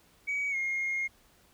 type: tone with pitch glide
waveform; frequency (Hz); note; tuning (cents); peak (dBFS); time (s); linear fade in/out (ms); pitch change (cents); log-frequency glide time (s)
sine; 2266 to 2139; C#7 to C7; +37 to +38; -27; 0.27-1.08; 20; -99; 0.5-0.56
effects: tanh soft clip ceiling -26 dBFS + pink hiss -63 dBFS RMS until 1.53 s